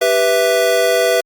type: chord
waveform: square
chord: E minor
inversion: first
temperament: equal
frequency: 392 / 493.9 / 659.3 Hz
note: G4 / B4 / E5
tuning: 0 / 0 / 0 cents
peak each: -21 / -16 / -16 dBFS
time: 0.01-1.21 s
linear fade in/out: 10 ms
effects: Opus 48 kbps